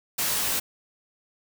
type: noise with comb filter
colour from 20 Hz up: white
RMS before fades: -26 dBFS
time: 0.18-0.6 s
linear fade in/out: 10 ms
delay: 19 ms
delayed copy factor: +0.95
effects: none